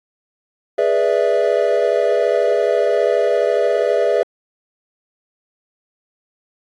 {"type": "chord", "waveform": "triangle", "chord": "E dominant seventh", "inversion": "first", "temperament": "equal with one note detuned", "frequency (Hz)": [415.3, 489.9, 587.3, 659.3], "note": ["G#4", "B4", "D5", "E5"], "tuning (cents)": [0, -14, 0, 0], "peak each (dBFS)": -17, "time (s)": [0.78, 4.23], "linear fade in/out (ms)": 5, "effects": ["AAC 32 kbps"]}